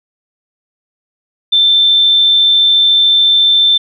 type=tone; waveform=sine; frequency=3553 Hz; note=A7; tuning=16 cents sharp; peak=-6 dBFS; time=1.52-3.78 s; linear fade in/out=10 ms; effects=none